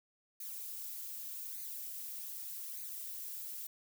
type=noise with flanger; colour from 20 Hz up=violet; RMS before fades=-44 dBFS; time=0.4-3.67 s; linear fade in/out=5 ms; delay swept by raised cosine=0.46 to 4.56 ms; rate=0.83 Hz; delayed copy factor=+0.65; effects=none